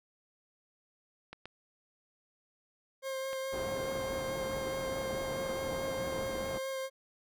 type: clicks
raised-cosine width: 0.3 ms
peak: -28 dBFS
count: 3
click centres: 1.33 / 1.456 / 3.331 s
type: tone with vibrato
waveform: 40% pulse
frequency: 532 Hz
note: C5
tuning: 29 cents sharp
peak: -34 dBFS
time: 3.02-6.9 s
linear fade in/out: 50 ms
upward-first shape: sine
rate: 4.7 Hz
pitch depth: 13 cents each way
type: low-pass noise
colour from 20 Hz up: white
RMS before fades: -41 dBFS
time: 3.52-6.59 s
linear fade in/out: 20 ms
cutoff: 630 Hz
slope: 12 dB/octave
effects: none